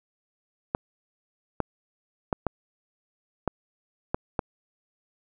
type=clicks; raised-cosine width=1 ms; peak=-10 dBFS; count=7; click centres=0.749 / 1.603 / 2.328 / 2.467 / 3.477 / 4.145 / 4.392 s; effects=none